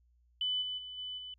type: tone with level steps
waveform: sine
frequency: 3000 Hz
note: F#7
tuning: 23 cents sharp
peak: -30 / -35 / -42 / -38 / -42 dBFS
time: 0.41-1.34 s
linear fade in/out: 2 ms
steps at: 0.61 / 0.77 / 0.97 / 1.17 s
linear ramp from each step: 20 ms
effects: added 60 Hz sine -65 dBFS peak until 1.38 s